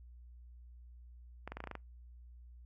clicks, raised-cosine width 0.5 ms, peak -27 dBFS, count 8, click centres 1.476 / 1.52 / 1.57 / 1.604 / 1.64 / 1.673 / 1.713 / 1.753 s, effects noise-tail reverb RT60 0.2 s tail -26 dB re dry + added 60 Hz sine -52 dBFS peak until 2.65 s

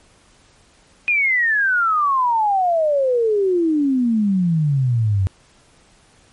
sine exponential sweep, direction down, 2481 to 92.3 Hz, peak -14 dBFS, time 1.08-5.27 s, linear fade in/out 0 ms, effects pink hiss -53 dBFS RMS until 6.32 s + MP3 48 kbps

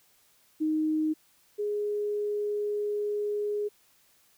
sine tone pair in turn, 311.1 / 415.3 Hz, D#4 / G#4, 0 / 0 cents, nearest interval perfect fourth, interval 500 cents, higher second, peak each -24 / -27 dBFS, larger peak first, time 0.6-1.14 / 1.58-3.69 s, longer second, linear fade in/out 20 ms, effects white hiss -64 dBFS RMS until 4.37 s

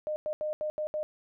sine tone bursts at uneven times, 610 Hz, D#5, 34 cents flat, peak -29 dBFS, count 6, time 0.07-0.16 / 0.26-0.33 / 0.41-0.53 / 0.61-0.7 / 0.78-0.87 / 0.94-1.03 s, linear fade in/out 0 ms, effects none

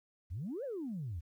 sine exponential two-way sweep, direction up then down, 73.9 to 590 to 73.9 Hz, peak -36 dBFS, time 0.3-1.21 s, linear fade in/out 20 ms, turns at 0.64 s, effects tanh soft clip ceiling -33 dBFS + 12-bit

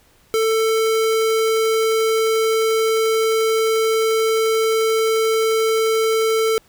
square tone, 444.3 Hz, A4, 17 cents sharp, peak -16 dBFS, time 0.34-6.58 s, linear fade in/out 0 ms, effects pink hiss -55 dBFS RMS until 6.68 s

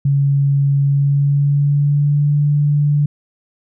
sine tone with pitch glide, 140 to 146.2 Hz, C#3 to D3, +18 to -7 cents, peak -11 dBFS, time 0.05-3.06 s, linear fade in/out 5 ms, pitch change +75 cents, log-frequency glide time 0.83-2.35 s, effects none

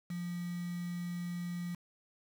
sine tone with quantisation, 174.8 Hz, F3, 2 cents sharp, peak -36 dBFS, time 0.1-1.75 s, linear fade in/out 5 ms, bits 8, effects none

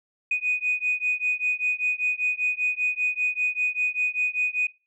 sine beating tone pair, 2484 / 2489.1 Hz, D#7 / D#7, -3 / 0 cents, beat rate 5.1 Hz, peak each -25 dBFS, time 0.31-4.67 s, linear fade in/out 5 ms, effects noise-tail reverb RT60 0.3 s tail -21 dB re dry + tanh soft clip ceiling -15 dBFS

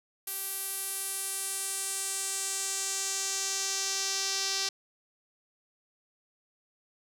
sawtooth tone with band-pass filter sweep, 389 Hz, G4, 13 cents flat, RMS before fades -33 dBFS, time 0.27-4.69 s, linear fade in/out 5 ms, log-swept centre 12000 to 5200 Hz, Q 2.5, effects none

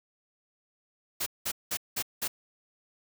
white noise bursts, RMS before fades -31 dBFS, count 5, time 1.2-2.28 s, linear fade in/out 10 ms, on 64 ms, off 190 ms, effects none

